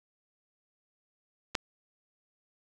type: clicks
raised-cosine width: 0.2 ms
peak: -27 / -10 dBFS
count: 2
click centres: 1.548 / 1.552 s
effects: none